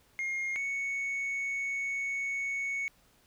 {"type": "tone pair in turn", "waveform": "sine", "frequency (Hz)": [2134, 2218], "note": ["C7", "C#7"], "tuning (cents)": [34, 0], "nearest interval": "minor second", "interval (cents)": 66, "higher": "second", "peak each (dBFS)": -28, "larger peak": "neither", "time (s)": [[0.19, 0.56], [0.56, 2.88]], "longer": "second", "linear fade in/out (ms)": 0, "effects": ["tanh soft clip ceiling -30 dBFS", "pink hiss -65 dBFS RMS until 3.26 s"]}